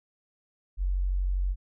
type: tone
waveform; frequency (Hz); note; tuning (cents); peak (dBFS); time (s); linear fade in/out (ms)
sine; 46.25; F#1; 0; -24; 0.77-1.56; 50
effects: none